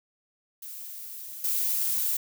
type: noise with level steps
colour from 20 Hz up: violet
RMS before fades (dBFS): -40 / -27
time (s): 0.62-2.17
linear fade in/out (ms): 5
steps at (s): 1.44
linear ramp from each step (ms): 2
effects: none